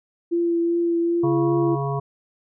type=tone with vibrato; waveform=sine; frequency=340 Hz; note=F4; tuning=46 cents flat; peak=-18 dBFS; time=0.31-1.76 s; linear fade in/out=20 ms; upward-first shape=triangle; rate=2.6 Hz; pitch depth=16 cents each way
type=harmonic tone; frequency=138.59 Hz; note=C#3; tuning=in tune; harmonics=1 / 3 / 5 / 7 / 8; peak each=-24 / -29 / -31 / -32 / -33 dBFS; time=1.23-2 s; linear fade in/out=10 ms
effects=none